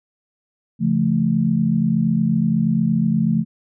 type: chord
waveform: sine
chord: Db augmented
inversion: none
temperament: equal with one note detuned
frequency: 138.59 / 171.61 / 220 Hz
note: Db3 / F3 / A3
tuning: 0 / -30 / 0 cents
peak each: -23 / -19 / -18 dBFS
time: 0.79-3.45 s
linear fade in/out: 50 ms
effects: none